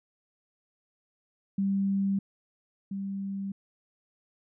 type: tone pair in turn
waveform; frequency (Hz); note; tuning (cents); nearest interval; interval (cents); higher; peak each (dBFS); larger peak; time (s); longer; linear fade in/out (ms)
sine; 196.3 / 196.3; G3 / G3; +3 / +3; unison; 0; neither; -24 / -31; first; 1.58-2.19 / 2.91-3.52; neither; 5
effects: none